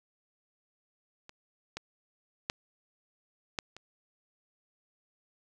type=clicks; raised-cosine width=0.2 ms; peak=-30 / -20 / -13 / -14 / -29 dBFS; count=5; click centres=1.294 / 1.77 / 2.499 / 3.588 / 3.766 s; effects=none